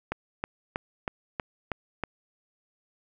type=click train; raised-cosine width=0.5 ms; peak=-14 dBFS; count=7; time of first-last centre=0.12-2.037 s; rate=3.13 Hz; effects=none